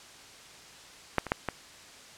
clicks, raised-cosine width 0.5 ms, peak -8 / -21 / -9 / -14 dBFS, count 4, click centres 1.183 / 1.267 / 1.319 / 1.487 s, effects white hiss -50 dBFS RMS until 2.17 s + low-pass 7000 Hz 12 dB/octave

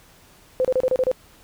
sine tone bursts, 513 Hz, C5, 34 cents flat, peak -16 dBFS, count 7, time 0.6-1.115 s, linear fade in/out 0 ms, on 47 ms, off 31 ms, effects pink hiss -52 dBFS RMS until 1.43 s

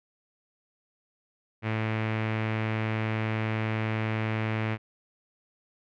sawtooth tone with low-pass filter, 110 Hz, A2, in tune, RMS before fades -29 dBFS, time 1.62-4.78 s, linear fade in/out 50 ms, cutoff 2300 Hz, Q 2.7, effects none

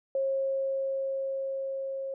sine tone with level ramp, 540 Hz, C#5, 45 cents flat, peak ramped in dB -25 to -32 dBFS, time 0.15-2.14 s, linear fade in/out 2 ms, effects none

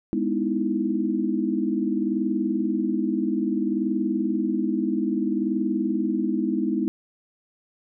sine chord, E major seventh, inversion first, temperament just, 206 / 247.2 / 309 / 329.6 Hz, G#3 / B3 / D#4 / E4, -14 / +2 / -12 / 0 cents, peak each -27 dBFS, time 0.13-6.88 s, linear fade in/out 0 ms, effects none

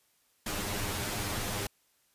pink noise with comb filter, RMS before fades -34 dBFS, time 0.46-1.67 s, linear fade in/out 5 ms, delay 9.8 ms, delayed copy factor +1, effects white hiss -70 dBFS RMS until 2.14 s + resampled to 32000 Hz

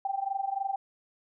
sine tone with amplitude modulation, 784 Hz, G5, in tune, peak -25 dBFS, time 0.05-0.76 s, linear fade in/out 2 ms, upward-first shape sine, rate 23.4 Hz, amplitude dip 85%, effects none

